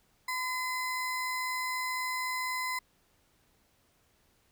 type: ring-modulated tone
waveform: square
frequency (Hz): 1527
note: G6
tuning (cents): -46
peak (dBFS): -29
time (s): 0.28-2.79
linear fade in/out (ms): 5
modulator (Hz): 514
effects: pink hiss -69 dBFS RMS until 4.51 s